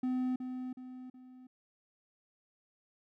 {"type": "tone with echo", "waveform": "triangle", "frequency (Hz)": 254.4, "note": "C4", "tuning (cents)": -48, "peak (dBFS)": -28, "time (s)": [0.03, 0.36], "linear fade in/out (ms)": 5, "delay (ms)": 370, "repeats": 3, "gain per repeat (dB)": -7, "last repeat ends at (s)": 1.47, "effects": []}